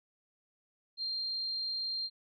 sine tone, 4186 Hz, C8, in tune, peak -33 dBFS, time 0.97-2.1 s, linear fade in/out 50 ms, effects none

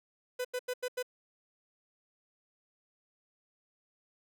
45% pulse tone bursts, 500 Hz, B4, 21 cents sharp, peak -32 dBFS, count 5, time 0.39-1.028 s, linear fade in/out 10 ms, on 58 ms, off 87 ms, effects none

